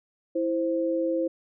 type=tone pair together; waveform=sine; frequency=329.7 / 523.3 Hz; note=E4 / C5; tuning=0 / 0 cents; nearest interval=minor sixth; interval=800 cents; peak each=-26 dBFS; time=0.35-1.28 s; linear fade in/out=10 ms; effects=none